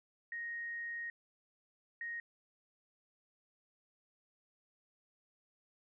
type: tone bursts at uneven times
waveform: sine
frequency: 1869 Hz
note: A#6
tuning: 4 cents sharp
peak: -39 dBFS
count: 2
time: 0.32-1.1 / 2.01-2.2 s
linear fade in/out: 2 ms
effects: none